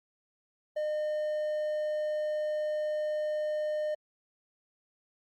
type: tone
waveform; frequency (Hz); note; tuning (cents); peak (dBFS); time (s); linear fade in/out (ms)
triangle; 608; D#5; -40; -27; 0.76-3.95; 10
effects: Opus 48 kbps